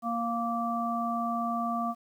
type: harmonic tone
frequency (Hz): 233.1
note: A#3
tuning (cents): 0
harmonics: 1 / 3 / 5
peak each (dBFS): -32 / -32 / -32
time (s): 0.02-1.95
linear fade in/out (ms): 50
effects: 10-bit